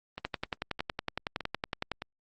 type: two click trains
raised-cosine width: 0.3 ms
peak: -20 / -15 dBFS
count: 4 / 19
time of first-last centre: 0.18-2.02 / 0.25-1.917 s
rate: 1.63 / 10.8 Hz
effects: Opus 24 kbps